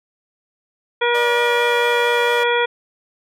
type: harmonic tone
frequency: 478.6 Hz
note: A#4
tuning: 46 cents sharp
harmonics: 1 / 2 / 3 / 4 / 5 / 7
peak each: -18 / -21 / -23 / -24 / -25 / -26 dBFS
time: 1.01-2.66 s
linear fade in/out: 10 ms
type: tone with vibrato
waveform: sawtooth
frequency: 587.3 Hz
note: D5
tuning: in tune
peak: -22 dBFS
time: 1.14-2.44 s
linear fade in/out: 10 ms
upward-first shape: sine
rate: 4.4 Hz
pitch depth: 38 cents each way
effects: none